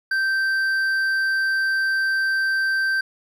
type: tone with hard clipping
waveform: triangle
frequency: 1560 Hz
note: G6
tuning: 9 cents flat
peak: -20 dBFS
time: 0.11-3.01 s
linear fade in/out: 5 ms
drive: 8 dB
effects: none